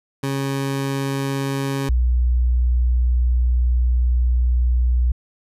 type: tone pair in turn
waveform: 20% pulse / sine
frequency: 137.1 / 61.07 Hz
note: C#3 / B1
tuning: -19 / -19 cents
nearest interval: octave + major second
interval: 1400 cents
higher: first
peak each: -16 / -14 dBFS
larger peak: second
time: 0.23-1.89 / 1.89-5.12 s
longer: second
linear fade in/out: 5 ms
effects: resampled to 32000 Hz